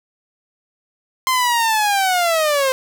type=linear sweep; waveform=sawtooth; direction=down; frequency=1046.5 to 516 Hz; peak=-11 dBFS; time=1.27-2.72 s; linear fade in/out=0 ms; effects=none